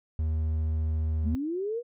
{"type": "tone", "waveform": "triangle", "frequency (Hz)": 78.6, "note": "D#2", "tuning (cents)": 18, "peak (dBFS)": -23, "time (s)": [0.19, 1.35], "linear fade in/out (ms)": 0}
{"type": "linear sweep", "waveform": "sine", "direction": "up", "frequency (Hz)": [195.1, 491.9], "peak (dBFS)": -28, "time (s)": [1.23, 1.83], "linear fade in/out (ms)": 50}
{"effects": []}